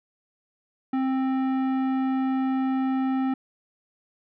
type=tone with tanh clipping; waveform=sine; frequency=263.5 Hz; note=C4; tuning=12 cents sharp; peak=-24 dBFS; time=0.93-3.34 s; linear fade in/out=5 ms; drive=14 dB; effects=none